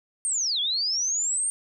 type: linear two-way sweep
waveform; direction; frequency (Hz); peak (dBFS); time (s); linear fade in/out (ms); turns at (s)
sine; down then up; 8870 to 3257 to 8870; -23; 0.25-1.5; 0; 0.6
effects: none